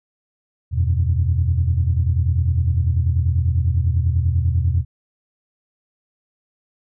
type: chord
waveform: sine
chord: E suspended second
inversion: none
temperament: equal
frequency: 82.41 / 92.5 / 123.47 Hz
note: E2 / F#2 / B2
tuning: 0 / 0 / 0 cents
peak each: -17 / -20 / -21 dBFS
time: 0.71-4.85 s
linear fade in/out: 50 ms
effects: tanh soft clip ceiling -7 dBFS